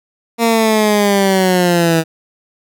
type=linear sweep; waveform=15% pulse; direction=down; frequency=233.1 to 160.5 Hz; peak=-4 dBFS; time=0.38-2.04 s; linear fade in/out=50 ms; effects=none